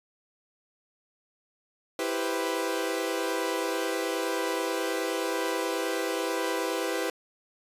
sawtooth chord, C major seventh, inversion first, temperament equal, 329.6 / 392 / 493.9 / 523.3 Hz, E4 / G4 / B4 / C5, 0 / 0 / 0 / 0 cents, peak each -29 / -29 / -28 / -32 dBFS, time 1.99-7.1 s, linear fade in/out 2 ms, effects resampled to 32000 Hz

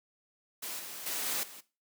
white noise with level steps, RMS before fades -39 / -43 / -35 / -33 / -49 dBFS, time 0.62-1.61 s, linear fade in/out 10 ms, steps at 0.79 / 1.06 / 1.26 / 1.43 s, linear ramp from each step 5 ms, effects noise-tail reverb RT60 0.3 s tail -17 dB re dry + high-pass 200 Hz 12 dB/octave

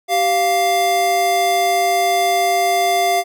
square tone pair together, 387.9 / 698.5 Hz, G4 / F5, -18 / 0 cents, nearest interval minor seventh, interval 1018 cents, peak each -23 / -15 dBFS, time 0.08-3.24 s, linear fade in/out 50 ms, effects none

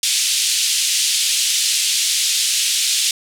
pink band-pass noise, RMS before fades -18 dBFS, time 0.03-3.11 s, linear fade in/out 2 ms, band 3000 to 10000 Hz, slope 24 dB/octave, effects none

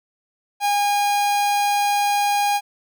45% pulse tone, 816 Hz, G#5, 31 cents flat, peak -17 dBFS, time 0.6-2.61 s, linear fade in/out 50 ms, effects none

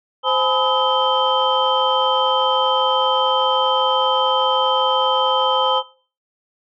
sine tone cluster, 520 / 850 / 1003 / 1275 / 3120 Hz, C5 / G#5 / B5 / D#6 / G7, -11 / +40 / +26 / +42 / -9 cents, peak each -21 dBFS, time 0.23-5.83 s, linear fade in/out 50 ms, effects noise-tail reverb RT60 0.4 s tail -20 dB re dry + tanh soft clip ceiling -4 dBFS

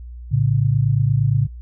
sine tone pair together, 111.37 / 140 Hz, A2 / C#3, +21 / +18 cents, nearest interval major third, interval 397 cents, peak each -17 dBFS, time 0.31-1.47 s, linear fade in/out 20 ms, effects noise-tail reverb RT60 0.1 s tail -26 dB re dry + added 60 Hz sine -32 dBFS peak until 1.61 s

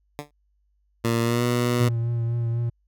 10% pulse tone with exponential decay, 146.83 Hz, D3, in tune, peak -19 dBFS, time 0.19-0.31 s, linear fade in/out 0 ms, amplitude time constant 25 ms
15% pulse tone with pitch glide, 116.1 to 121.45 Hz, A#2 to B2, -7 to -29 cents, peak -14 dBFS, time 1.04-1.89 s, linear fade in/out 10 ms, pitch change +78 cents, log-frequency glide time 1.22-1.44 s
triangle tone with vibrato, 117.2 Hz, A#2, 10 cents sharp, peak -20 dBFS, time 1.8-2.7 s, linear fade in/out 10 ms, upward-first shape triangle, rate 4 Hz, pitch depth 28 cents each way
effects added 50 Hz sine -64 dBFS peak until 2.87 s

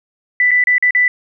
sine tone with dropouts, 1984 Hz, B6, 7 cents sharp, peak -9 dBFS, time 0.4-1.08 s, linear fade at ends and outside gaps 2 ms, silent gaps 0.509-0.514 / 0.639-0.671 / 0.782-0.825 / 0.908-0.949 s, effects none

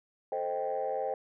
sine chord, A half-diminished seventh, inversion none, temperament equal, 440 / 523.3 / 622.3 / 784 Hz, A4 / C5 / Eb5 / G5, 0 / 0 / 0 / 0 cents, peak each -37 / -33 / -36 / -34 dBFS, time 0.32-1.14 s, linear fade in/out 2 ms, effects tanh soft clip ceiling -23 dBFS

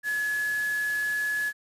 sine tone in noise, 1700 Hz, G#6, 40 cents sharp, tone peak -25 dBFS, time 0.03-1.53 s, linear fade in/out 50 ms, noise white, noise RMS -41 dBFS, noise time 0.03-1.53 s, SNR +13 dB, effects resampled to 32000 Hz

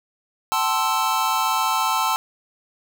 square chord, A minor seventh, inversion third, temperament equal with one note detuned, 765.2 / 880 / 1046.5 / 1318.5 Hz, G5 / A5 / C6 / E6, -42 / 0 / 0 / 0 cents, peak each -29 / -24 / -25 / -25 dBFS, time 0.52-2.16 s, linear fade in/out 0 ms, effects none

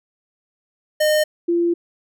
square / sine tone pair in turn, 611 / 342.9 Hz, D#5 / F4, -32 / -32 cents, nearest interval minor seventh, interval 1000 cents, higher first, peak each -15 dBFS, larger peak neither, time 1-1.24 / 1.48-1.74 s, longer second, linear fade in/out 10 ms, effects none

